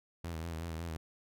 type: tone with vibrato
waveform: sawtooth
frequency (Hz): 82.41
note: E2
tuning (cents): 0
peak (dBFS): -34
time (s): 0.24-0.97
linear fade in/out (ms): 5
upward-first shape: sine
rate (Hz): 5.4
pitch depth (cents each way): 61
effects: none